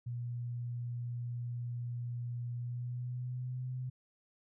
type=tone with pitch glide; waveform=sine; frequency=120.5 to 127.3 Hz; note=B2 to C3; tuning=-42 to -47 cents; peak=-36 dBFS; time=0.06-3.9 s; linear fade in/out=10 ms; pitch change=+95 cents; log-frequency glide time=2.54-3.68 s; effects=none